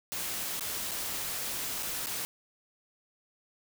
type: noise with dropouts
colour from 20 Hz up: white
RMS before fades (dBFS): -35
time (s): 0.12-2.25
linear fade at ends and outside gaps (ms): 0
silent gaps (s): 0.595-0.608 / 0.911-0.916 / 1.826-1.83 / 2.061-2.069
effects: none